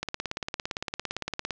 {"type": "click train", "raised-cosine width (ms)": 0.2, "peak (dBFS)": -13, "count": 27, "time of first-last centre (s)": [0.03, 1.507], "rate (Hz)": 17.6, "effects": ["low-pass 7000 Hz 12 dB/octave", "9-bit"]}